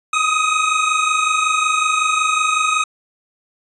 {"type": "tone pair together", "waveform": "25% pulse", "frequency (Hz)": [1244.5, 1269.9], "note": ["D#6", "D#6"], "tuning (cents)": [0, 35], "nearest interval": "unison", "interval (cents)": 35, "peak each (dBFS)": -14, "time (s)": [0.13, 2.84], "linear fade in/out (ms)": 5, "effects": ["resampled to 22050 Hz"]}